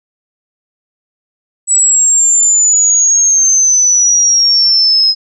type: exponential sweep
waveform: sine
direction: down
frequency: 7902 to 5090 Hz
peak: -6 dBFS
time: 1.67-5.15 s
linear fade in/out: 50 ms
effects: none